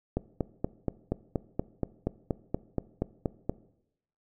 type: click train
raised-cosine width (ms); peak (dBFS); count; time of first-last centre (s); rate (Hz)
2; -14; 15; 0.17-3.495; 4.21
effects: noise-tail reverb RT60 0.8 s tail -19 dB re dry